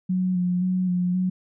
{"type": "tone with vibrato", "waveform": "sine", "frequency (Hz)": 181.6, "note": "F#3", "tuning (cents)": -32, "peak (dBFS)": -20, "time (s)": [0.09, 1.3], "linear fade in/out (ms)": 10, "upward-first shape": "square", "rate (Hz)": 1.9, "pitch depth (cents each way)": 24, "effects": []}